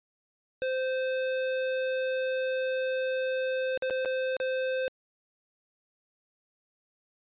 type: tone with dropouts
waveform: square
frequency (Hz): 519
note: C5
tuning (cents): -14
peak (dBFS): -28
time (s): 0.62-4.88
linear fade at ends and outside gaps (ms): 0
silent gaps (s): 3.775-3.823 / 3.899-3.907 / 4.049-4.057 / 4.367-4.401
effects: resampled to 8000 Hz